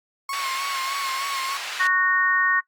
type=tone with vibrato; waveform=35% pulse; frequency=1089 Hz; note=C#6; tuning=31 cents flat; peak=-25 dBFS; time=0.29-1.57 s; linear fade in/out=2 ms; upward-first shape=sine; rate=3.3 Hz; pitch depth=45 cents each way
type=band-pass noise; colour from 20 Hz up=white; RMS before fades=-32 dBFS; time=0.33-1.87 s; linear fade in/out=0 ms; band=1000 to 3500 Hz; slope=12 dB/octave
type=harmonic tone; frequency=370 Hz; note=F#4; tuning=in tune; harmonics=3 / 4 / 5; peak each=-23 / -25 / -20 dBFS; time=1.79-2.61 s; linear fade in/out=20 ms
effects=noise-tail reverb RT60 0.1 s tail -18 dB re dry + Opus 48 kbps